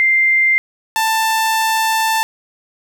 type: tone pair in turn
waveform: sine / sawtooth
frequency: 2093 / 887.1 Hz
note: C7 / A5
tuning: 0 / +14 cents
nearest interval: octave + minor third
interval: 1486 cents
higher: first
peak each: -10 dBFS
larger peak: neither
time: 0-0.58 / 0.96-2.23 s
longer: second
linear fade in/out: 0 ms
effects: 8-bit